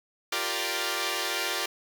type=chord; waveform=5% pulse; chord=G minor seventh; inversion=third; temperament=equal; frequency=349.2 / 392 / 466.2 / 587.3 Hz; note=F4 / G4 / Bb4 / D5; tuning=0 / 0 / 0 / 0 cents; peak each=-22 dBFS; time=0.32-1.66 s; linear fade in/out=5 ms; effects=none